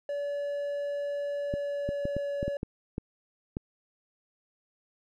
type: tone with pitch glide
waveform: triangle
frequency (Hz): 573 to 567.7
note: D5 to C#5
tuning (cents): -43 to +41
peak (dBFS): -28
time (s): 0.09-2.57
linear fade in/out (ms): 2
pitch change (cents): -16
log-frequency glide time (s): 1.39-2.44
type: clicks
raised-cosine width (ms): 3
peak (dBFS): -19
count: 9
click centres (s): 1.539 / 1.89 / 2.054 / 2.166 / 2.429 / 2.48 / 2.631 / 2.981 / 3.569
effects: none